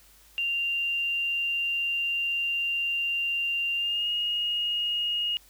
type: tone with pitch glide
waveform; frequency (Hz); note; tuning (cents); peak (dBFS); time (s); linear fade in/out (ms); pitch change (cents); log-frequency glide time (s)
sine; 2782 to 2867; F7 to F7; -7 to +45; -25; 0.38-5.37; 0; +52; 3.75-4.1
effects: added 50 Hz sine -60 dBFS peak until 5.49 s + white hiss -57 dBFS RMS until 5.49 s